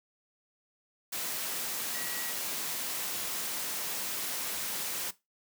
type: tone in noise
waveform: sine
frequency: 1921 Hz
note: B6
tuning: 48 cents flat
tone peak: -42 dBFS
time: 1.94-2.32 s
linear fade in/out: 10 ms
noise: white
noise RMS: -35 dBFS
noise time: 1.12-5.11 s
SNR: -10 dB
effects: noise-tail reverb RT60 0.2 s tail -17 dB re dry + high-pass 150 Hz 12 dB/octave